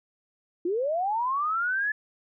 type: linear sweep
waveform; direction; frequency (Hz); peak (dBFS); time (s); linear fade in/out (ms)
sine; up; 328.7 to 1734; -24; 0.65-1.92; 5
effects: none